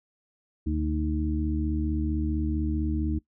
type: harmonic tone with a mistuned harmonic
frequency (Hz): 75.5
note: D2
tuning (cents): +48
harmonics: 1 / 2 / 3 / 4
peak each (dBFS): -27 / -37 / -32 / -30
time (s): 0.66-3.19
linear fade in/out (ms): 10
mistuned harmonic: 4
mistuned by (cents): +50
effects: noise-tail reverb RT60 0.1 s tail -20 dB re dry